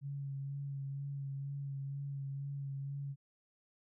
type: tone with vibrato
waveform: sine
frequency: 139 Hz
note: C#3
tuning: 5 cents sharp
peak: -38 dBFS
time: 0.01-3.16 s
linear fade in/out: 50 ms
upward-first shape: sine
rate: 2.1 Hz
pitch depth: 22 cents each way
effects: none